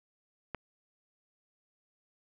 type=click; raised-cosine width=0.5 ms; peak=-21 dBFS; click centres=0.547 s; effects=none